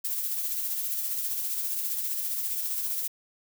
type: noise with tremolo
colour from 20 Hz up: violet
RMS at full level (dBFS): -29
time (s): 0.04-3.08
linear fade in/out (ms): 10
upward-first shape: sine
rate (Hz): 15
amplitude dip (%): 35
effects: none